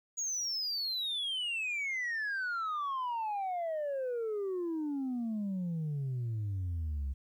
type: exponential sweep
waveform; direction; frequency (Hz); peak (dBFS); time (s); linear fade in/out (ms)
sine; down; 6790 to 65.41; -30; 0.17-7.14; 20
effects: tanh soft clip ceiling -31 dBFS + 12-bit